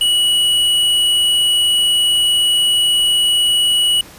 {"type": "tone with hard clipping", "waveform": "triangle", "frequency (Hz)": 2931, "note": "F#7", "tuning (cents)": -17, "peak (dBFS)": -13, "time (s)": [0.01, 4.01], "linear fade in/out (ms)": 2, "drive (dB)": 13, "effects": ["pink hiss -39 dBFS RMS until 4.18 s", "resampled to 32000 Hz"]}